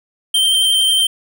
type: tone with vibrato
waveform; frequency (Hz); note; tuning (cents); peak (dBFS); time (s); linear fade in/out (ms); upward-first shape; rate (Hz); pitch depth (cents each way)
square; 3136; G7; 0; -12; 0.34-1.07; 5; sine; 11; 14
effects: none